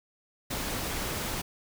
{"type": "noise", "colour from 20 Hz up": "pink", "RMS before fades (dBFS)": -33, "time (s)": [0.5, 1.42], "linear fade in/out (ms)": 10, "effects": []}